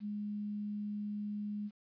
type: tone with quantisation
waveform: sine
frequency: 207.7 Hz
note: G#3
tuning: in tune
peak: -36 dBFS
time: 0-1.71 s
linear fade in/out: 50 ms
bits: 11
effects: resampled to 11025 Hz